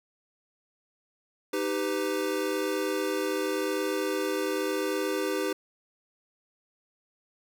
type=chord; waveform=square; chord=Eb augmented; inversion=none; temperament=equal with one note detuned; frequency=311.1 / 392 / 500.8 Hz; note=Eb4 / G4 / B4; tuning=0 / 0 / +24 cents; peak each=-33 / -31 / -33 dBFS; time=1.53-5.53 s; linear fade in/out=5 ms; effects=none